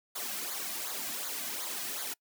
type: noise with flanger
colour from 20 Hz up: white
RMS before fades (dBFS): -37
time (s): 0.15-2.14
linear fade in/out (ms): 10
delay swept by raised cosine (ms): 0.36 to 2.26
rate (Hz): 2.7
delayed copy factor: -0.75
effects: noise-tail reverb RT60 0.1 s tail -25 dB re dry + high-pass 200 Hz 12 dB/octave